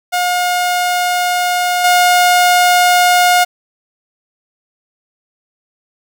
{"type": "tone with level steps", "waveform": "sawtooth", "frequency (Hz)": 716, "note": "F5", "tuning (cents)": 43, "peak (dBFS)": [-9, -4], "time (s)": [0.12, 3.45], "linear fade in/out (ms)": 20, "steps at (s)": 1.84, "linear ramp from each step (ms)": 5, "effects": []}